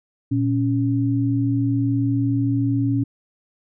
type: tone pair together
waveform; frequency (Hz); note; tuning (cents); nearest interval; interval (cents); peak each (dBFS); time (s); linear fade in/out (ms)
sine; 117 / 278; A#2 / C#4; +7 / +5; octave + minor third; 1498; -20; 0.31-3.04; 10
effects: none